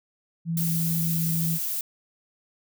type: tone with pitch glide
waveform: sine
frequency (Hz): 165.9 to 163.99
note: E3 to E3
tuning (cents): +11 to -9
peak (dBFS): -24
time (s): 0.45-1.59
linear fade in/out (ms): 50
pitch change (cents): -20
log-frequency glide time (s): 0.8-1.43
type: noise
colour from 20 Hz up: violet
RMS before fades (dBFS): -29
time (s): 0.57-1.81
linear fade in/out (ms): 2
effects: none